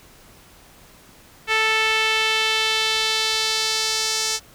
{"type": "tone with band-pass filter sweep", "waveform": "sawtooth", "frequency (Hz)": 440, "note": "A4", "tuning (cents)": 0, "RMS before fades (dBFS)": -21, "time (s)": [1.47, 4.4], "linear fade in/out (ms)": 50, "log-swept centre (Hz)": [2300, 5800], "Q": 1.8, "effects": ["pink hiss -49 dBFS RMS until 4.54 s"]}